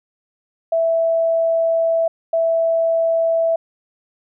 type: tone bursts at uneven times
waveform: sine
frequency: 659.3 Hz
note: E5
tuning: in tune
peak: -14 dBFS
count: 2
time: 0.72-2.08 / 2.33-3.56 s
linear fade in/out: 5 ms
effects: none